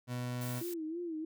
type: tone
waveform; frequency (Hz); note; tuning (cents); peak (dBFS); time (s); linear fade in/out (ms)
30% pulse; 123.47; B2; 0; -33; 0.07-0.63; 50
type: noise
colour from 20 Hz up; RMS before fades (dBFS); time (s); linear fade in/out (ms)
blue; -46; 0.41-0.74; 5
type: tone with vibrato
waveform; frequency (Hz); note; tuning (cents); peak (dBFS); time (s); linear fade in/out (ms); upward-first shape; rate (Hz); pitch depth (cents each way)
sine; 330.8; E4; +6; -36; 0.61-1.25; 5; sine; 3.1; 110
effects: none